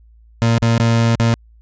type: tone with dropouts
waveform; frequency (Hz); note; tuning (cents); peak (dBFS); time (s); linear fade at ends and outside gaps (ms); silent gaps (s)
30% pulse; 115.5; A#2; -16; -9; 0.42-1.34; 0; 0.582-0.622 / 0.78-0.799 / 1.154-1.199
effects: added 56 Hz sine -44 dBFS peak until 1.61 s + resampled to 16000 Hz